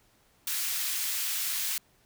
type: high-pass noise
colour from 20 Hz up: white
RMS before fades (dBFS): -31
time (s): 0.47-1.78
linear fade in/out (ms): 2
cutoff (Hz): 1700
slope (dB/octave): 12
effects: pink hiss -65 dBFS RMS until 2.05 s